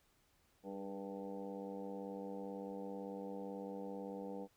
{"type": "harmonic tone with a mistuned harmonic", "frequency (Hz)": 98, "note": "G2", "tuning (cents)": 0, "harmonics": [2, 3, 4, 5, 6, 7, 8, 9], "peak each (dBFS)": [-48, -50, -54, -47, -58, -59, -55, -58], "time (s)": [0.63, 4.48], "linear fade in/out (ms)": 50, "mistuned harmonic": 4, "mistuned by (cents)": 57, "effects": ["pink hiss -74 dBFS RMS until 4.56 s"]}